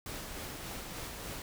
pink noise with tremolo, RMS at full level -41 dBFS, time 0.06-1.42 s, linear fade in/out 2 ms, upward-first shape sine, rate 3.4 Hz, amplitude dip 30%, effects none

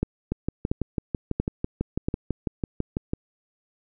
two click trains, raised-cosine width 3 ms, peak -12 / -10 dBFS, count 18 / 4, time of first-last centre 0.32-3.135 / 0.03-2.085 s, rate 6.04 / 1.46 Hz, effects none

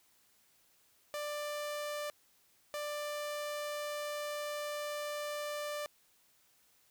sawtooth tone bursts at uneven times, 591 Hz, D5, 11 cents sharp, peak -33 dBFS, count 2, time 1.14-2.1 / 2.74-5.86 s, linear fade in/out 0 ms, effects white hiss -69 dBFS RMS until 6.9 s

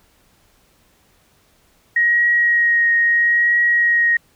sine tone with vibrato, 1886 Hz, A#6, 20 cents sharp, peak -12 dBFS, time 1.96-4.17 s, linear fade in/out 5 ms, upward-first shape triangle, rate 0.76 Hz, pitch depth 17 cents each way, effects pink hiss -57 dBFS RMS until 4.35 s

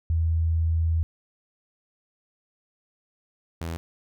sine / sawtooth tone pair in turn, 81.7 / 82.94 Hz, E2 / E2, -15 / +11 cents, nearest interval unison, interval 26 cents, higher second, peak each -20 / -26 dBFS, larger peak first, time 0.1-1.03 / 3.61-3.77 s, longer first, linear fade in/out 0 ms, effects none

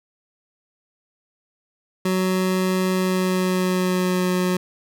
25% pulse tone with pitch glide, 186 to 182.07 Hz, F#3 to F#3, +9 to -28 cents, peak -15 dBFS, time 2.05-4.57 s, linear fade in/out 5 ms, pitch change -37 cents, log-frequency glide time 2.92-4.29 s, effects none

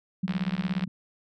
sine tone with tremolo, 185 Hz, F#3, in tune, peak -22 dBFS, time 0.23-0.88 s, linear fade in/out 5 ms, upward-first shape sine, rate 17 Hz, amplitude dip 100%
click train, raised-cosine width 0.3 ms, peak -20 dBFS, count 40, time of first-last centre 0.28-0.838 s, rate 69.9 Hz
effects none

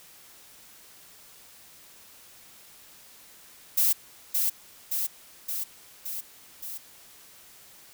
violet noise with echo, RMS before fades -22 dBFS, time 3.77-3.93 s, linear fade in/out 10 ms, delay 570 ms, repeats 5, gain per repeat -3 dB, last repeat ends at 6.78 s, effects white hiss -52 dBFS RMS until 7.93 s

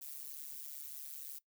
violet noise with amplitude modulation, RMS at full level -43 dBFS, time 0.01-1.39 s, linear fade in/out 10 ms, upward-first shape sine, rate 143 Hz, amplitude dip 95%, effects noise-tail reverb RT60 0.1 s tail -18 dB re dry

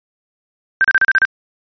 sine tone bursts, 1568 Hz, G6, in tune, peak -8 dBFS, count 7, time 0.81-1.251 s, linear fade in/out 0 ms, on 33 ms, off 35 ms, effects resampled to 11025 Hz

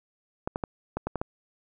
clicks, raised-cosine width 1 ms, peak -15 dBFS, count 7, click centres 0.475 / 0.559 / 0.638 / 0.97 / 1.07 / 1.157 / 1.215 s, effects none

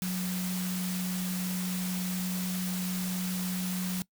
sine tone in noise, 183.1 Hz, F#3, 18 cents flat, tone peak -30 dBFS, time 0.02-4.02 s, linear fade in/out 0 ms, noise white, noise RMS -38 dBFS, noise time 0.02-4.02 s, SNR +5 dB, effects noise-tail reverb RT60 0.1 s tail -22 dB re dry

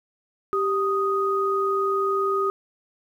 sine tone pair together, 392 / 1244.5 Hz, G4 / D#6, 0 / 0 cents, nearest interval octave + minor sixth, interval 2000 cents, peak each -23 dBFS, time 0.53-2.5 s, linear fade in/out 0 ms, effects 9-bit

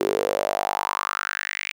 sawtooth tone with high-pass filter sweep, 49.96 Hz, G1, 34 cents sharp, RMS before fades -26 dBFS, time 0-1.72 s, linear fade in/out 10 ms, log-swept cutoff 370 to 2400 Hz, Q 5.5, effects none

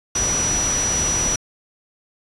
sine tone in noise, 5870 Hz, F#8, 15 cents flat, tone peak -19 dBFS, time 0.15-1.36 s, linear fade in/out 5 ms, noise pink, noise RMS -25 dBFS, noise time 0.15-1.36 s, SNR +3 dB, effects resampled to 24000 Hz

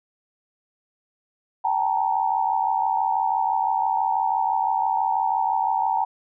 sine tone cluster, 777 / 870 / 936 Hz, G5 / A5 / A#5, -16 / -20 / +7 cents, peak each -24 dBFS, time 1.64-6.05 s, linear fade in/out 10 ms, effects none

